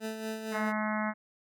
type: tone with tremolo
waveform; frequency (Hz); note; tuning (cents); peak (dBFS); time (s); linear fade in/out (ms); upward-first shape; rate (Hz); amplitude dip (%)
20% pulse; 219.7; A3; -2; -28; 0-0.73; 50; sine; 4.3; 50
type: harmonic tone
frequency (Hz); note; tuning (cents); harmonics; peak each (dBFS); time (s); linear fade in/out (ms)
214.2; A3; -46; 1 / 3 / 4 / 5 / 6 / 7 / 8 / 9 / 10; -32 / -37 / -38 / -39 / -40 / -40 / -41 / -42 / -42; 0.51-1.14; 50
effects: none